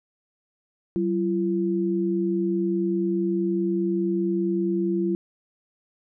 sine tone pair together, 189.7 / 340.6 Hz, F#3 / F4, +43 / -43 cents, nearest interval minor seventh, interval 1014 cents, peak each -25 / -23 dBFS, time 0.96-5.15 s, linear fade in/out 0 ms, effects none

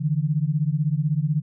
sine beating tone pair, 144.5 / 160.5 Hz, D3 / E3, -28 / -46 cents, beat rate 16 Hz, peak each -22 / -23 dBFS, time 0-1.42 s, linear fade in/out 20 ms, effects none

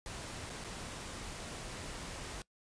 pink noise with dropouts, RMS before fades -44 dBFS, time 0.06-2.42 s, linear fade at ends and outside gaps 1 ms, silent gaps 0.496-0.5 / 0.641-0.645 s, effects noise-tail reverb RT60 0.1 s tail -21 dB re dry + resampled to 22050 Hz

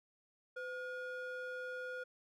triangle ring-modulated tone, 969 Hz, B5, 33 cents flat, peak -36 dBFS, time 0.56-2.04 s, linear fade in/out 10 ms, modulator 462 Hz, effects none

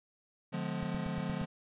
square chord, D diminished seventh, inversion none, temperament just, 146.83 / 176.2 / 211.4 / 253.7 Hz, D3 / F3 / Ab3 / Cb4, 0 / +16 / +31 / +47 cents, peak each -41 / -38 / -41 / -44 dBFS, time 0.52-1.46 s, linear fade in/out 20 ms
click train, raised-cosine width 5 ms, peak -29 dBFS, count 6, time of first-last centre 0.83-1.415 s, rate 8.55 Hz
effects resampled to 8000 Hz

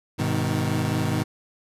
25% pulse tone cluster, 102.9 / 127 / 156.8 Hz, G#2 / B2 / D#3, -16 / +49 / +14 cents, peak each -23 dBFS, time 0.18-1.24 s, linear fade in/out 20 ms, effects resampled to 32000 Hz

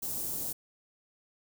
white band-stop noise, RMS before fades -35 dBFS, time 0.02-0.53 s, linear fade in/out 10 ms, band 530 to 8500 Hz, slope 12 dB/octave, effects none

